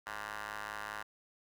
10% pulse ring-modulated tone, 104.8 Hz, G#2, 16 cents sharp, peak -29 dBFS, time 0.06-1.03 s, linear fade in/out 10 ms, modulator 1290 Hz, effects none

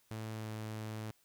sawtooth tone with pitch glide, 110 to 108.99 Hz, A2 to A2, 0 to -16 cents, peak -36 dBFS, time 0.11-1.11 s, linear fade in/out 0 ms, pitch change -16 cents, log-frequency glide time 0.32-0.5 s, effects white hiss -71 dBFS RMS until 1.24 s

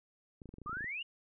clicks, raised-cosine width 3 ms, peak -36 dBFS, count 12, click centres 0.418 / 0.457 / 0.491 / 0.54 / 0.584 / 0.617 / 0.661 / 0.695 / 0.73 / 0.77 / 0.808 / 0.843 s
sine exponential sweep, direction up, 1155 to 2937 Hz, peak -37 dBFS, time 0.66-1.03 s, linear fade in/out 10 ms
effects none

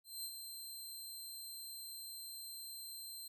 15% pulse tone with ADSR envelope, 4133 Hz, C8, 22 cents flat, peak -34 dBFS, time 0.04-3.28 s, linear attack 200 ms, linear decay 61 ms, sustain -6 dB, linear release 7 ms, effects none

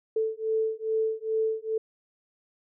sine beating tone pair, 440 / 442.4 Hz, A4 / A4, 0 / +9 cents, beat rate 2.4 Hz, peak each -28 dBFS, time 0.16-1.78 s, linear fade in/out 5 ms, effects none

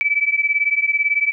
sine beating tone pair, 2298 / 2316 Hz, D7 / D7, -38 / -25 cents, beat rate 18 Hz, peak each -18 / -19 dBFS, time 0.01-1.32 s, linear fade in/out 0 ms, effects none

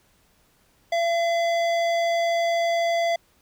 sine tone with hard clipping, 678 Hz, E5, 49 cents sharp, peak -22 dBFS, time 0.92-3.16 s, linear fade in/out 5 ms, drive 14 dB, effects pink hiss -62 dBFS RMS until 3.41 s

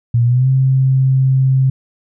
sine tone with pitch glide, 118.6 to 132.36 Hz, A#2 to C3, +30 to +20 cents, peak -9 dBFS, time 0.14-1.7 s, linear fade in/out 5 ms, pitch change +190 cents, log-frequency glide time 0.24-0.48 s, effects none

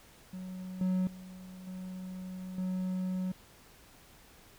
triangle tone with level steps, 185 Hz, F#3, in tune, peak -37 / -25 / -43 / -37 / -29 dBFS, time 0.33-3.32 s, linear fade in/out 5 ms, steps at 0.81 / 1.07 / 1.67 / 2.58 s, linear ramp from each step 2 ms, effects pink hiss -58 dBFS RMS until 4.58 s

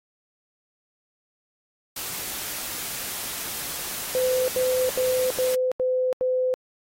white noise, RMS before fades -32 dBFS, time 1.96-5.55 s, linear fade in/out 5 ms
sine tone bursts, 510 Hz, C5, 44 cents flat, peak -20 dBFS, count 6, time 4.15-6.54 s, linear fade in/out 0 ms, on 330 ms, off 82 ms
effects AAC 48 kbps

